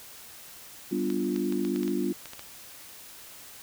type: chord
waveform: sine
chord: G dominant seventh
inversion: none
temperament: equal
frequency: 196 / 246.9 / 293.7 / 349.2 Hz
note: G3 / B3 / D4 / F4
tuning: 0 / 0 / 0 / 0 cents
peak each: -32 / -32 / -31 / -30 dBFS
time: 0.91-2.13 s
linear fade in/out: 10 ms
type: clicks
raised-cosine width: 0.2 ms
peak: -23 dBFS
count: 10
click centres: 1.102 / 1.362 / 1.524 / 1.65 / 1.761 / 1.832 / 1.879 / 2.257 / 2.334 / 2.394 s
effects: white hiss -47 dBFS RMS until 3.62 s